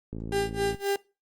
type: click train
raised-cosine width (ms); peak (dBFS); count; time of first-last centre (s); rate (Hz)
3; -23; 35; 0.13-0.746; 55.2
type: tone with tremolo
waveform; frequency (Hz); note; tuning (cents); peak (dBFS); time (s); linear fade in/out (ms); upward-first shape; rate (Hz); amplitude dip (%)
35% pulse; 398.8; G4; +30; -22; 0.32-0.96; 2; sine; 3.8; 95
effects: noise-tail reverb RT60 0.3 s tail -22 dB re dry + Opus 32 kbps